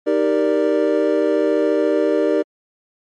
triangle chord, Eb major seventh, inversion none, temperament equal, 311.1 / 392 / 466.2 / 587.3 Hz, Eb4 / G4 / Bb4 / D5, 0 / 0 / 0 / 0 cents, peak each -18 dBFS, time 0.06-2.43 s, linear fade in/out 20 ms, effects MP3 48 kbps

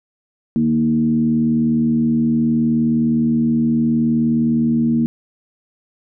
sine tone with frequency modulation, 233.1 Hz, A#3, in tune, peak -13 dBFS, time 0.56-5.06 s, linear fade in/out 0 ms, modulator 79.3 Hz, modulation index 0.67, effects none

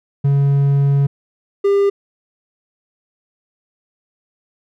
triangle tone pair in turn, 140.1 / 399.7 Hz, C#3 / G4, +19 / +34 cents, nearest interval octave + tritone, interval 1815 cents, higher second, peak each -9 dBFS, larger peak neither, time 0.24-1.07 / 1.64-1.9 s, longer first, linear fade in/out 10 ms, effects none

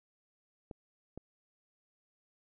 clicks, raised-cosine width 2 ms, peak -30 dBFS, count 2, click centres 0.712 / 1.176 s, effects none

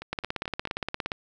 two click trains, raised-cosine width 0.3 ms, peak -13 / -21 dBFS, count 18 / 4, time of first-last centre 0.13-1.118 / 0.02-0.674 s, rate 17.2 / 4.59 Hz, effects none

